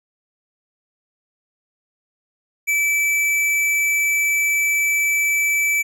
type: tone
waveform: square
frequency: 2312 Hz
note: D7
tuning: 28 cents flat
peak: -17 dBFS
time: 2.67-5.83 s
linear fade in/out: 20 ms
effects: none